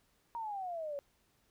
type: exponential sweep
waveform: sine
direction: down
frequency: 949 to 554.4 Hz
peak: -37 dBFS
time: 0.35-0.99 s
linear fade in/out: 0 ms
effects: pink hiss -73 dBFS RMS until 1.5 s

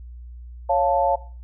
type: chord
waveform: sine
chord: Db augmented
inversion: none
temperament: equal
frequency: 554.4 / 698.5 / 880 Hz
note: Db5 / F5 / A5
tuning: 0 / 0 / 0 cents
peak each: -21 dBFS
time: 0.69-1.16 s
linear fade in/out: 10 ms
effects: noise-tail reverb RT60 0.4 s tail -17 dB re dry + added 60 Hz sine -36 dBFS peak until 1.43 s

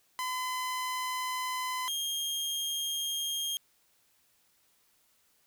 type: tone pair in turn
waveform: sawtooth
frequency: 1016 / 3226 Hz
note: B5 / G7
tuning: +49 / +49 cents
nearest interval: octave + minor sixth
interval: 2000 cents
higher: second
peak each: -28 dBFS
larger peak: neither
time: 0.19-1.88 / 1.88-3.57 s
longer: neither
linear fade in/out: 0 ms
effects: white hiss -69 dBFS RMS until 5.46 s

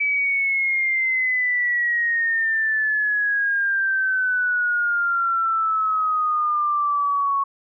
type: exponential sweep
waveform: sine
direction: down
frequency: 2300 to 1103 Hz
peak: -18 dBFS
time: 0-7.44 s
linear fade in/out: 10 ms
effects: none

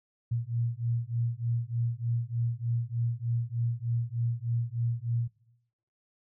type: beating tone pair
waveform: sine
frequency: 116.1 / 119.4 Hz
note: A#2 / A#2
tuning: -7 / +42 cents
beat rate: 3.3 Hz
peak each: -31 dBFS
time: 0.31-5.28 s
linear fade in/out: 10 ms
effects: noise-tail reverb RT60 0.8 s tail -19 dB re dry

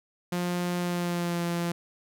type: tone with pitch glide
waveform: sawtooth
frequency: 176.7 to 171.77 Hz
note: F3 to F3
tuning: +21 to -28 cents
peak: -23 dBFS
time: 0.32-1.72 s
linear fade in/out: 5 ms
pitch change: -49 cents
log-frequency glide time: 0.78-1.43 s
effects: none

